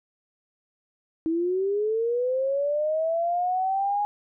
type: linear sweep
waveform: sine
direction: up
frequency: 318.2 to 830.6 Hz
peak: -22 dBFS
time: 1.26-4.05 s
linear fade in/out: 0 ms
effects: none